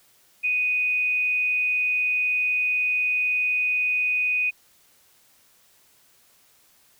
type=tone with amplitude modulation; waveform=sine; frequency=2489 Hz; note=D#7; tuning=in tune; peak=-19 dBFS; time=0.43-4.51 s; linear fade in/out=20 ms; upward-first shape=sine; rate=259 Hz; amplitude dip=25%; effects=white hiss -59 dBFS RMS until 6.99 s